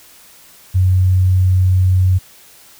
sine tone, 92.5 Hz, F#2, in tune, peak -9 dBFS, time 0.74-2.19 s, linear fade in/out 20 ms, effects white hiss -44 dBFS RMS until 2.79 s

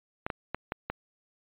clicks, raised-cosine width 0.5 ms, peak -16 dBFS, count 5, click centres 0.265 / 0.302 / 0.546 / 0.721 / 0.9 s, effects resampled to 8000 Hz

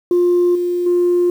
sine tone with level steps, 353 Hz, F4, 19 cents sharp, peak -9 / -15 / -10 dBFS, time 0.11-1.3 s, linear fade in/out 2 ms, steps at 0.55 / 0.86 s, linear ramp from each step 5 ms, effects tanh soft clip ceiling -8 dBFS + 7-bit

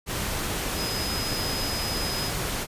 sine tone in noise, 5040 Hz, D#8, 21 cents sharp, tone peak -31 dBFS, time 0.75-2.32 s, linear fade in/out 50 ms, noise pink, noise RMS -29 dBFS, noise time 0.06-2.67 s, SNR -5 dB, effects resampled to 32000 Hz

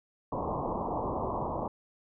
white low-pass noise, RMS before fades -33 dBFS, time 0.32-1.68 s, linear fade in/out 5 ms, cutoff 1100 Hz, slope 96 dB/octave, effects none

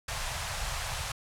pink band-stop noise, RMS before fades -34 dBFS, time 0.08-1.12 s, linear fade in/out 5 ms, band 130 to 640 Hz, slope 24 dB/octave, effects low-pass 10000 Hz 12 dB/octave

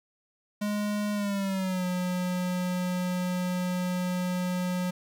square tone with pitch glide, 207.7 to 180.81 Hz, G#3 to F#3, 0 to -40 cents, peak -28 dBFS, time 0.61-4.91 s, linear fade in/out 10 ms, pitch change -240 cents, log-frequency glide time 1.13-1.85 s, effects 9-bit

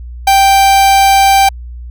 45% pulse tone, 784 Hz, G5, in tune, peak -5 dBFS, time 0.27-1.49 s, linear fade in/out 5 ms, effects added 60 Hz sine -24 dBFS peak until 1.9 s

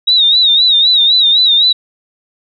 sine tone with vibrato, 3795 Hz, A#7, 30 cents sharp, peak -6 dBFS, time 0.07-1.73 s, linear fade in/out 10 ms, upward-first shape sine, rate 3.9 Hz, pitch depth 95 cents each way, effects none

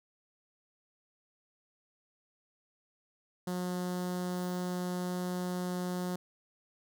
sawtooth tone with notch filter, 180.1 Hz, F#3, 46 cents flat, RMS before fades -35 dBFS, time 3.47-6.16 s, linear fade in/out 5 ms, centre 2400 Hz, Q 1.1, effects none

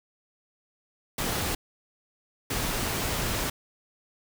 pink noise bursts at uneven times, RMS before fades -29 dBFS, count 2, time 1.18-1.55 / 2.5-3.5 s, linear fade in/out 5 ms, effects none

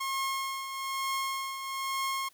sawtooth tone with tremolo, 1078 Hz, C#6, 49 cents flat, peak -25 dBFS, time 0-2.29 s, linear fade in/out 10 ms, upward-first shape triangle, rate 1.1 Hz, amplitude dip 60%, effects white hiss -63 dBFS RMS until 2.33 s

